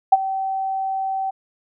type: tone with ADSR envelope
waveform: sine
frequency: 770 Hz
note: G5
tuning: 31 cents flat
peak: -5 dBFS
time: 0.12-1.31 s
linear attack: 9 ms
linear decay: 32 ms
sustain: -16 dB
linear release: 15 ms
effects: none